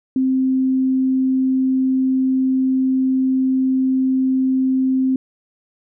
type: tone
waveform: sine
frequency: 261.6 Hz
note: C4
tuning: in tune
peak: -14 dBFS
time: 0.16-5.16 s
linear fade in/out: 2 ms
effects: none